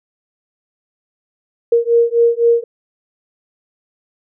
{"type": "beating tone pair", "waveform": "sine", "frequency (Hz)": [466.2, 470.1], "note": ["A#4", "A#4"], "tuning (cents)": [0, 15], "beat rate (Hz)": 3.9, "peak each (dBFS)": -13, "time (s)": [1.72, 2.64], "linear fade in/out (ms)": 5, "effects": []}